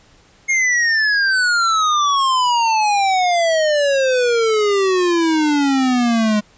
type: exponential sweep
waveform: square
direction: down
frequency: 2156 to 207.7 Hz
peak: -14 dBFS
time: 0.48-6.41 s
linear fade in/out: 20 ms
effects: pink hiss -51 dBFS RMS until 6.57 s + resampled to 16000 Hz